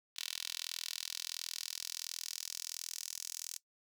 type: tone with high-pass filter sweep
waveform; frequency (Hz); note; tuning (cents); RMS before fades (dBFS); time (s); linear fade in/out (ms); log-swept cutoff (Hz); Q
10% pulse; 41.44; E1; +10; -43; 0.16-3.58; 10; 3700 to 6200; 1.9
effects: noise-tail reverb RT60 0.1 s tail -19 dB re dry

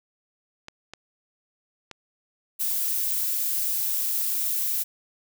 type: clicks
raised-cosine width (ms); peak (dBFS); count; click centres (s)
0.2; -21; 3; 0.684 / 0.936 / 1.913
type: noise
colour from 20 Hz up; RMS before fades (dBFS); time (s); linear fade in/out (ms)
violet; -26; 2.59-4.84; 20
effects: none

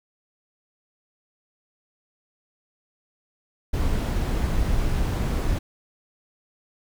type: noise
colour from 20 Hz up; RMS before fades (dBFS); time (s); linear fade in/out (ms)
brown; -23; 3.73-5.59; 10
effects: none

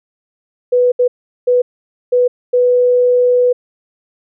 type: tone bursts at uneven times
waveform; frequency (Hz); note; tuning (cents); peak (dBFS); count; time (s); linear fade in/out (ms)
sine; 493.9; B4; 0; -8; 5; 0.72-0.92 / 0.99-1.08 / 1.47-1.62 / 2.12-2.28 / 2.53-3.53; 10
effects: none

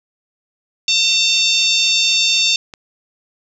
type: harmonic tone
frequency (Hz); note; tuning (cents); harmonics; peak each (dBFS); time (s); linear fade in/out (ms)
904; A5; +47; 3 / 4 / 5 / 6 / 7 / 8; -18 / -16 / -20 / -21 / -25 / -26; 0.88-2.56; 2
type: clicks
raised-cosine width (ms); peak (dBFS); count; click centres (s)
0.2; -24 / -17; 2; 2.469 / 2.738
effects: 8-bit

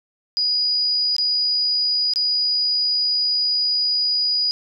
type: tone with dropouts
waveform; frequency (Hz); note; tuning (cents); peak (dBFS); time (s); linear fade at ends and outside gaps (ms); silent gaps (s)
sine; 4915; D#8; -22; -17; 0.37-4.51; 0; 1.165-1.183 / 2.136-2.159
effects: none

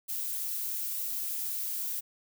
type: noise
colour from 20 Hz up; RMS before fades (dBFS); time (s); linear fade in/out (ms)
violet; -34; 0.08-2.01; 20
effects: none

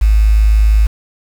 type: tone with quantisation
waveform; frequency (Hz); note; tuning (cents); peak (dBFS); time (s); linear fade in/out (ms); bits
sine; 53.1; G#1; +39; -6; 0.01-0.87; 10; 5
effects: none

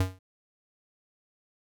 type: tone with exponential decay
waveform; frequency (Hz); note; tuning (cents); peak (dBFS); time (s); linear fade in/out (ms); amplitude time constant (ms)
square; 93.3; F#2; +15; -20; 0-0.19; 5; 41
effects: MP3 96 kbps

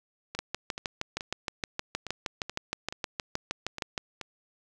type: two click trains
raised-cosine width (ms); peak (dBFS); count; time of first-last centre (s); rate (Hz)
0.2; -13 / -19; 24 / 10; 0.39-3.978 / 0.35-4.213; 6.41 / 2.33
effects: none

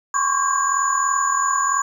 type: tone cluster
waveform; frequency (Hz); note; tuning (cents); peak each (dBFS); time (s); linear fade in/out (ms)
sine; 1037 / 1075 / 1118 / 1605 / 6920; C6 / C6 / C#6 / G6 / A8; -16 / +47 / +14 / +40 / -30; -25 / -26 / -20 / -26 / -24; 0.14-1.82; 5
effects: 8-bit

